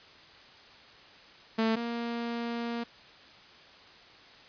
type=tone pair in turn; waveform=sawtooth; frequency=223.3 / 234.8 Hz; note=A3 / A#3; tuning=+26 / +13 cents; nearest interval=minor second; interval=87 cents; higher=second; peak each=-21 / -28 dBFS; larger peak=first; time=1.58-1.76 / 1.76-2.84 s; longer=second; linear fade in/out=10 ms; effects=white hiss -53 dBFS RMS until 4.48 s + resampled to 11025 Hz